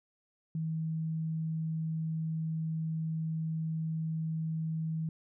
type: tone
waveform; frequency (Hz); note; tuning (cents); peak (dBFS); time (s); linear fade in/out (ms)
sine; 160.2; E3; -49; -31; 0.55-5.09; 2
effects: none